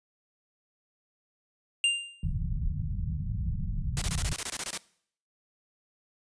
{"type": "tone with exponential decay", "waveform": "square", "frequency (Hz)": 2794, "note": "F7", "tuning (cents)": 0, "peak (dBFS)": -20, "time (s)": [1.84, 2.25], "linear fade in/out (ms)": 1, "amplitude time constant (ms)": 87}
{"type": "low-pass noise", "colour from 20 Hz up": "pink", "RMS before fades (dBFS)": -31, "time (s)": [2.23, 4.33], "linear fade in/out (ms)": 2, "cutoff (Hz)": 180, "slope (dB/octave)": 48}
{"type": "noise bursts", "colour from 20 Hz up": "white", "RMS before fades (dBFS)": -32, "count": 12, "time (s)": [3.97, 4.775], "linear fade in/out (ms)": 0, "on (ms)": 46, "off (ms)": 23}
{"effects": ["noise-tail reverb RT60 0.6 s tail -21 dB re dry", "resampled to 22050 Hz"]}